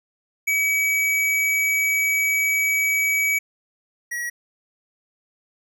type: tone pair in turn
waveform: square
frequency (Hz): 2277 / 1914.7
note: C#7 / A#6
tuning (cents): +46 / +46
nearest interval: minor third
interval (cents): 300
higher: first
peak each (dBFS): -19 / -26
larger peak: first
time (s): 0.47-3.39 / 4.11-4.3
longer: first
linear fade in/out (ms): 10
effects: none